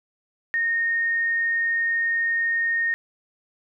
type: tone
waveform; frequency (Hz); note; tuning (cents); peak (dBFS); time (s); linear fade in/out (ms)
sine; 1846; A#6; -17; -20; 0.54-2.94; 0
effects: none